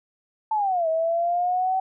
sine linear two-way sweep, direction down then up, 889 to 638 to 763 Hz, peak -20 dBFS, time 0.51-1.8 s, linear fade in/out 5 ms, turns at 0.88 s, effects none

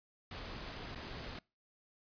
pink noise with dropouts, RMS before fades -45 dBFS, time 0.31-1.39 s, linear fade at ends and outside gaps 2 ms, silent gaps 0.949-0.957 s, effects noise-tail reverb RT60 0.3 s tail -25 dB re dry + resampled to 11025 Hz

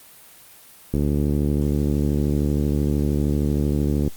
click train, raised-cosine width 3 ms, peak -9 dBFS, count 230, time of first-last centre 0.94-4.077 s, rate 73 Hz, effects white hiss -47 dBFS RMS until 4.16 s + Opus 32 kbps

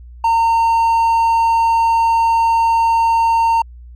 triangle tone, 915 Hz, A#5, 32 cents flat, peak -9 dBFS, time 0.24-3.62 s, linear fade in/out 5 ms, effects added 60 Hz sine -34 dBFS peak until 3.95 s

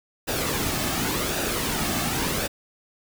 pink noise with flanger, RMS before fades -26 dBFS, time 0.27-2.48 s, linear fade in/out 20 ms, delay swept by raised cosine 0.92 to 2.12 ms, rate 0.89 Hz, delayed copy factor -0.5, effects none

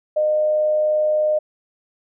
sine tone with amplitude modulation, 611 Hz, D#5, 32 cents flat, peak -14 dBFS, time 0.16-1.39 s, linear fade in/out 10 ms, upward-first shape sine, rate 103 Hz, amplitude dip 25%, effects none

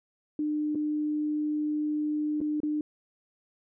sine tone with dropouts, 301.1 Hz, D4, 43 cents sharp, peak -26 dBFS, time 0.39-2.81 s, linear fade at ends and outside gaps 2 ms, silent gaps 0.749-0.755 / 2.405-2.413 / 2.603-2.632 s, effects none

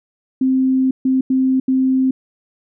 sine tone bursts at uneven times, 261.6 Hz, C4, in tune, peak -12 dBFS, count 4, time 0.41-0.91 / 1.05-1.21 / 1.3-1.6 / 1.68-2.11 s, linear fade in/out 5 ms, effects none

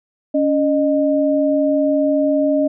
sine tone pair together, 281.2 / 613.3 Hz, C#4 / D#5, +25 / -25 cents, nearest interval octave + minor second, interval 1350 cents, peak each -16 dBFS, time 0.34-2.68 s, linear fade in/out 10 ms, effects none

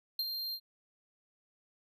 square tone with ADSR envelope, 4186 Hz, C8, in tune, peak -30 dBFS, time 0.19-0.6 s, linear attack 3 ms, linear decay 44 ms, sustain -6 dB, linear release 65 ms, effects none

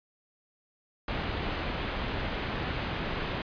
pink low-pass noise, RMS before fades -33 dBFS, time 1.08-3.42 s, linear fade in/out 2 ms, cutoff 3600 Hz, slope 24 dB/octave, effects resampled to 11025 Hz

